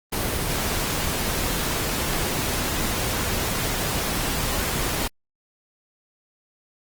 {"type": "noise", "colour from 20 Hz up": "pink", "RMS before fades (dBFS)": -25, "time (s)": [0.12, 5.08], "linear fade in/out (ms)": 10, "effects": ["Opus 24 kbps"]}